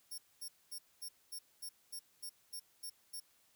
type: tone bursts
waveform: 5% pulse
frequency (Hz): 5500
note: F8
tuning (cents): -27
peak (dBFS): -37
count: 11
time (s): 0.11-3.202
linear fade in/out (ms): 10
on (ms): 72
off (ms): 230
effects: white hiss -71 dBFS RMS until 3.55 s